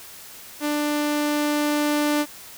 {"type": "tone with level ramp", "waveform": "sawtooth", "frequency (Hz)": 295.9, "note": "D4", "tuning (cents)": 13, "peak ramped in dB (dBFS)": [-18, -15], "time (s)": [0.6, 2.26], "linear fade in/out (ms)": 50, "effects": ["white hiss -42 dBFS RMS until 2.57 s"]}